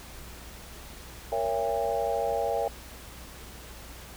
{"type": "chord", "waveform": "sine", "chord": "A# diminished seventh", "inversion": "none", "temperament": "just", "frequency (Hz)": [466.2, 559.4, 671.3, 805.5], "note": ["A#4", "C#5", "E5", "G5"], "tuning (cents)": [0, 16, 31, 47], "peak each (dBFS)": -31, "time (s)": [1.32, 2.68], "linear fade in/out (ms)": 2, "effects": ["added 60 Hz sine -47 dBFS peak until 4.16 s", "pink hiss -46 dBFS RMS until 4.16 s"]}